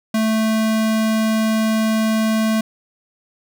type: tone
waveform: square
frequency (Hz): 220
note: A3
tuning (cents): 0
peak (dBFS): -16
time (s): 0.14-2.61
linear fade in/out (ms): 5
effects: none